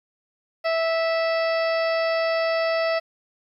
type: harmonic tone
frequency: 656 Hz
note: E5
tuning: 9 cents flat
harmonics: 1 / 2 / 3 / 4 / 5 / 6 / 7 / 8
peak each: -21 / -30 / -30 / -34 / -43 / -44 / -37 / -38 dBFS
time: 0.64-3 s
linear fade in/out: 20 ms
effects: 10-bit